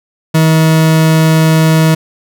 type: tone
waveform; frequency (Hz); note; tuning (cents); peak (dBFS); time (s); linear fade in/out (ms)
40% pulse; 159.4; D#3; +42; -5; 0.34-1.95; 10
effects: none